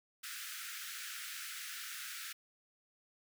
pink high-pass noise, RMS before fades -45 dBFS, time 0.23-2.33 s, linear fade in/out 10 ms, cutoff 1300 Hz, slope 96 dB/octave, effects none

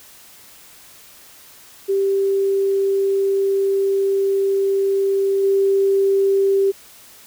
sine tone with level steps, 392 Hz, G4, in tune, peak -15 / -13 dBFS, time 1.88-6.72 s, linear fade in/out 20 ms, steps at 5.43 s, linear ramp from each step 10 ms, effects white hiss -45 dBFS RMS until 7.26 s

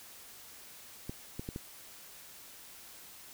clicks, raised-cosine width 3 ms, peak -25 dBFS, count 4, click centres 1.095 / 1.395 / 1.489 / 1.561 s, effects white hiss -52 dBFS RMS until 3.33 s

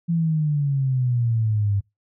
sine exponential sweep, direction down, 170.8 to 98.5 Hz, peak -18 dBFS, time 0.08-1.81 s, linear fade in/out 20 ms, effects noise-tail reverb RT60 0.2 s tail -24 dB re dry

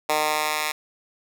10% pulse tone with high-pass filter sweep, 152.8 Hz, D#3, 31 cents flat, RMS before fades -24 dBFS, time 0.09-0.72 s, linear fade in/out 5 ms, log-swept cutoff 660 to 1500 Hz, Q 1, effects none

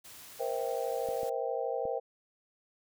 white noise, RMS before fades -50 dBFS, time 0.04-1.3 s, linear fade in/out 10 ms
sine chord, C dominant seventh, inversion third, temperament just, 470.9 / 523.3 / 654.1 / 784.9 Hz, Bb4 / C5 / E5 / G5, +18 / 0 / -14 / +2 cents, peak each -35 / -35 / -38 / -38 dBFS, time 0.39-2 s, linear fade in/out 20 ms
clicks, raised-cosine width 2 ms, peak -32 dBFS, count 3, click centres 1.088 / 1.232 / 1.854 s
effects none

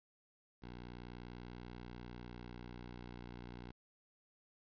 10% pulse tone, 60.3 Hz, B1, 41 cents flat, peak -40 dBFS, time 0.62-3.72 s, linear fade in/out 10 ms, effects resampled to 11025 Hz + 12-bit

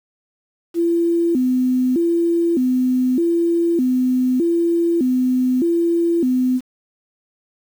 sine tone with vibrato, 293.7 Hz, D4, in tune, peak -14 dBFS, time 0.74-6.61 s, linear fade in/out 50 ms, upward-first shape square, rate 0.82 Hz, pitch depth 250 cents each way, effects 7-bit

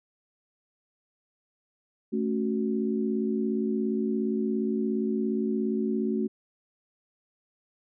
sine chord, F# minor, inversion first, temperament equal, 220 / 277.2 / 370 Hz, A3 / C#4 / F#4, 0 / 0 / 0 cents, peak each -27 / -32 / -30 dBFS, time 2.12-6.28 s, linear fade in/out 20 ms, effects none

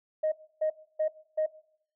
sine tone bursts, 622.3 Hz, D#5, in tune, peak -23 dBFS, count 4, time 0.23-1.464 s, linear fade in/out 10 ms, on 91 ms, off 290 ms, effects noise-tail reverb RT60 0.7 s tail -21 dB re dry + tanh soft clip ceiling -20 dBFS

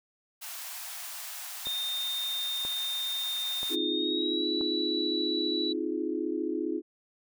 white high-pass noise, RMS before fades -40 dBFS, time 0.41-3.76 s, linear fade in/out 20 ms, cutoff 630 Hz, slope 96 dB/octave
sine tone with pitch glide, 3649 to 3934 Hz, A#7 to B7, -38 to -7 cents, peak -30 dBFS, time 1.65-5.73 s, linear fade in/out 10 ms, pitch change +131 cents, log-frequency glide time 3.86-4.47 s
click train, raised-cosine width 1 ms, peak -27 dBFS, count 4, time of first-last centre 1.67-4.611 s, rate 1.02 Hz
sine chord, F minor seventh, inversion second, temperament just, 261.9 / 314.3 / 349.2 / 419.1 Hz, C4 / Eb4 / F4 / Ab4, +2 / +18 / 0 / +16 cents, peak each -37 / -32 / -33 / -36 dBFS, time 3.69-6.82 s, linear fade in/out 50 ms
effects none

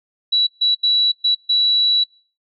sine tone bursts at uneven times, 3926 Hz, B7, 11 cents flat, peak -13 dBFS, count 5, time 0.32-0.47 / 0.61-0.75 / 0.83-1.12 / 1.24-1.35 / 1.49-2.04 s, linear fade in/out 10 ms, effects noise-tail reverb RT60 0.4 s tail -24 dB re dry

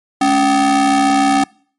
square ring-modulated tone, 246.3 Hz, B3, 5 cents flat, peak -8 dBFS, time 0.21-1.44 s, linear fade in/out 5 ms, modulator 526 Hz, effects noise-tail reverb RT60 0.5 s tail -25 dB re dry + MP3 48 kbps

